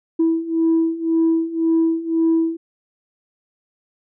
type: beating tone pair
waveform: sine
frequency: 326.2 / 328.1 Hz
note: E4 / E4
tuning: -18 / -8 cents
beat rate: 1.9 Hz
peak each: -19 / -16 dBFS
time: 0.19-2.57 s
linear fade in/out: 10 ms
effects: tanh soft clip ceiling -10 dBFS